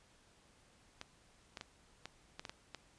clicks, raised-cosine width 0.2 ms, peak -27 dBFS, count 8, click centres 1.014 / 1.572 / 1.611 / 2.056 / 2.395 / 2.452 / 2.495 / 2.747 s, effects pink hiss -67 dBFS RMS until 2.98 s + resampled to 22050 Hz

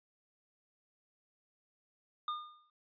square tone with exponential decay, 1215 Hz, D#6, 42 cents flat, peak -33 dBFS, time 2.28-2.7 s, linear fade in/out 2 ms, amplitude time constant 90 ms, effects noise-tail reverb RT60 0.1 s tail -24 dB re dry + resampled to 11025 Hz

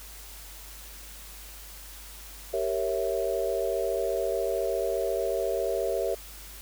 sine chord, G diminished seventh, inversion none, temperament equal, 392 / 466.2 / 554.4 / 659.3 Hz, G4 / Bb4 / Db5 / Fb5, 0 / 0 / 0 / 0 cents, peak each -31 dBFS, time 2.53-6.15 s, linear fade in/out 10 ms, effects added 50 Hz sine -46 dBFS peak until 6.61 s + white hiss -46 dBFS RMS until 6.61 s

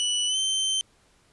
sawtooth tone with pitch glide, 2960 to 3105 Hz, F#7 to G7, 0 to -17 cents, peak -20 dBFS, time 0-0.81 s, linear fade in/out 0 ms, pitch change +83 cents, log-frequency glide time 0.27-0.38 s, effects pink hiss -62 dBFS RMS until 1.32 s + resampled to 24000 Hz

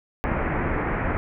pink low-pass noise, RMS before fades -25 dBFS, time 0.24-1.17 s, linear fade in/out 0 ms, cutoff 2200 Hz, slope 48 dB/octave, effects none

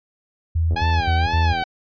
sine tone bursts, 82.1 Hz, E2, 6 cents flat, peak -16 dBFS, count 4, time 0.55-1.53 s, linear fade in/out 10 ms, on 200 ms, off 60 ms
click train, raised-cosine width 2 ms, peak -20 dBFS, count 77, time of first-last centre 0.71-1.623 s, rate 83.2 Hz
sawtooth tone with vibrato, 818 Hz, G#5, 26 cents flat, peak -17 dBFS, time 0.76-1.64 s, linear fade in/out 5 ms, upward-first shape sine, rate 2 Hz, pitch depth 130 cents each way
effects resampled to 11025 Hz

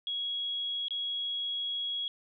sine tone with dropouts, 3322 Hz, G#7, in tune, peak -31 dBFS, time 0.07-2.08 s, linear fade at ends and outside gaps 1 ms, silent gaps 0.883-0.907 s, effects none

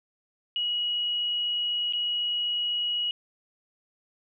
sine tone with dropouts, 2908 Hz, F#7, 31 cents flat, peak -25 dBFS, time 0.56-3.11 s, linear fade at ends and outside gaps 1 ms, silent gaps 1.925-1.934 s, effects none

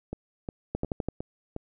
two click trains, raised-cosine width 2 ms, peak -20 / -15 dBFS, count 5 / 5, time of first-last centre 0.13-1.564 / 0.75-1.086 s, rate 2.79 / 11.9 Hz, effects none

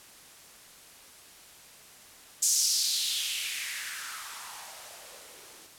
violet noise with band-pass filter sweep, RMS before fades -32 dBFS, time 2.42-5.67 s, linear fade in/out 10 ms, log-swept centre 6700 to 310 Hz, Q 3.3, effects white hiss -52 dBFS RMS until 5.78 s + low-pass 12000 Hz 12 dB/octave

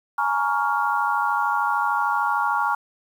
sine chord, Bb minor seventh, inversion third, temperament just, 839.1 / 932.3 / 1118.8 / 1398.5 Hz, Ab5 / Bb5 / Db6 / F6, +18 / 0 / +16 / +2 cents, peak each -25 dBFS, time 0.18-2.75 s, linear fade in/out 5 ms, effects 8-bit

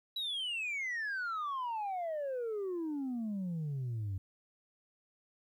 sine exponential sweep, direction down, 3949 to 92.5 Hz, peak -32 dBFS, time 0.16-4.18 s, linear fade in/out 5 ms, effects tanh soft clip ceiling -33 dBFS + 12-bit

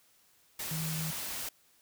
sine tone in noise, 159.1 Hz, D#3, 39 cents sharp, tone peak -34 dBFS, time 0.71-1.11 s, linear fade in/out 5 ms, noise white, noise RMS -38 dBFS, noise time 0.59-1.49 s, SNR +1 dB, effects white hiss -66 dBFS RMS until 1.81 s

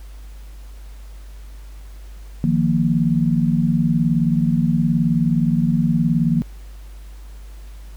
sine chord, Eb suspended second, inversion none, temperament equal, 155.56 / 174.61 / 233.1 Hz, Eb3 / F3 / Bb3, 0 / 0 / 0 cents, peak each -19 dBFS, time 2.44-6.42 s, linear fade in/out 0 ms, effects added 50 Hz sine -34 dBFS peak until 7.96 s + pink hiss -51 dBFS RMS until 7.96 s

